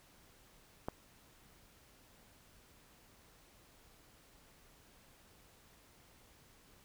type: click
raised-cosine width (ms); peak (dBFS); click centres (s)
1; -23; 0.885
effects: pink hiss -64 dBFS RMS until 6.84 s